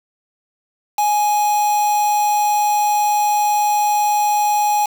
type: tone with quantisation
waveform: triangle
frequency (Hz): 834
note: G#5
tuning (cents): +7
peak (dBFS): -12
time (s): 0.98-4.86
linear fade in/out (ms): 5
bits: 4
effects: none